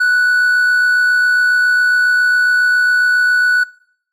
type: tone with amplitude modulation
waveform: triangle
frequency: 1480 Hz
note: F#6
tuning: in tune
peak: -7 dBFS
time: 0-3.64 s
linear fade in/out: 10 ms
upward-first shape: sine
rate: 67.3 Hz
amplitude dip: 30%
effects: noise-tail reverb RT60 0.7 s tail -24 dB re dry + AAC 64 kbps